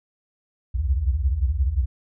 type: tone cluster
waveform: sine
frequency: 62.1 / 67.7 / 79.2 Hz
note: B1 / C#2 / D#2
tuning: +10 / -40 / +31 cents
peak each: -22 / -25 / -24 dBFS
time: 0.74-1.86 s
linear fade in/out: 20 ms
effects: none